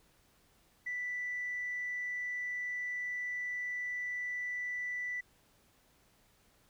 sine tone, 1975.5 Hz, B6, in tune, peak -34 dBFS, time 0.86-5.21 s, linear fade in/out 10 ms, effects tanh soft clip ceiling -30 dBFS + pink hiss -68 dBFS RMS until 6.69 s

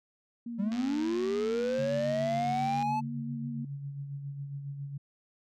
sine tone with vibrato, 233 Hz, A#3, 1 cent flat, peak -35 dBFS, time 0.46-3.65 s, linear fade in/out 5 ms, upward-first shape sine, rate 5.7 Hz, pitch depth 27 cents each way
triangle linear sweep, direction up, 188.2 to 874 Hz, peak -26 dBFS, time 0.58-3.01 s, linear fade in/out 20 ms
click train, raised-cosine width 0.2 ms, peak -26 dBFS, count 209, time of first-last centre 0.72-2.825 s, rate 98.8 Hz
sine tone with tremolo, 140.5 Hz, C#3, 24 cents sharp, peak -34 dBFS, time 1.78-4.98 s, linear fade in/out 10 ms, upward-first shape sine, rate 7.3 Hz, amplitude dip 45%
effects none

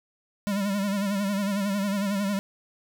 square tone with vibrato, 200 Hz, G3, 35 cents sharp, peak -25 dBFS, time 0.47-2.39 s, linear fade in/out 0 ms, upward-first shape sine, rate 11 Hz, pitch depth 67 cents each way, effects none

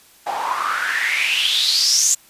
white noise with band-pass filter sweep, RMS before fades -19 dBFS, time 0.26-2.15 s, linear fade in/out 10 ms, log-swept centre 760 to 7100 Hz, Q 7.1, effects white hiss -50 dBFS RMS until 2.29 s + resampled to 32000 Hz

